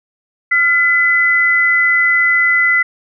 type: tone pair together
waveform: sine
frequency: 1396.9 / 2011 Hz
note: F6 / B6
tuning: 0 / +31 cents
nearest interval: tritone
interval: 631 cents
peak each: -17 / -10 dBFS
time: 0.51-2.83 s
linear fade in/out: 10 ms
effects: none